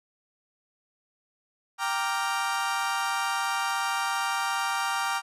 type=chord; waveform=35% pulse; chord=G minor seventh; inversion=none; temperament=equal; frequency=784 / 932.3 / 1174.7 / 1396.9 Hz; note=G5 / Bb5 / D6 / F6; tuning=0 / 0 / 0 / 0 cents; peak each=-30 dBFS; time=1.78-5.22 s; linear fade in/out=50 ms; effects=low-pass 11000 Hz 12 dB/octave